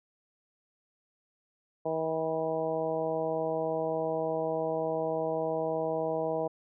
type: harmonic tone with a mistuned harmonic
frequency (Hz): 160.2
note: E3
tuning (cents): -49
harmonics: 1 / 2 / 3 / 4 / 5 / 6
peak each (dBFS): -41 / -38 / -32 / -32 / -38 / -41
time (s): 1.85-6.48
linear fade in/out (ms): 10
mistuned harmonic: 6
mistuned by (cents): +22
effects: none